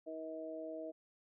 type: harmonic tone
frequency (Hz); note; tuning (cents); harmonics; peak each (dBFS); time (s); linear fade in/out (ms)
159.4; D#3; +42; 2 / 3 / 4; -47 / -49 / -44; 0.06-0.92; 20
effects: none